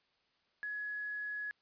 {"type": "tone with quantisation", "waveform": "sine", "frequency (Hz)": 1686, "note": "G#6", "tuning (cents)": 26, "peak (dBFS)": -37, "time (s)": [0.63, 1.51], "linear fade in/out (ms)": 0, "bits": 10, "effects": ["white hiss -75 dBFS RMS until 1.61 s", "resampled to 11025 Hz"]}